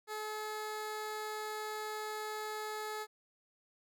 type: tone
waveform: 15% pulse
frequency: 428.5 Hz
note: A4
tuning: 46 cents flat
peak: -32 dBFS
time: 0.07-3.07 s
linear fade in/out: 50 ms
effects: none